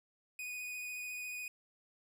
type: tone with vibrato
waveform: 45% pulse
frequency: 2482 Hz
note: D#7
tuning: 5 cents flat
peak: -40 dBFS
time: 0.39-1.48 s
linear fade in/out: 2 ms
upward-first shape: sine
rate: 14 Hz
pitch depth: 14 cents each way
effects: none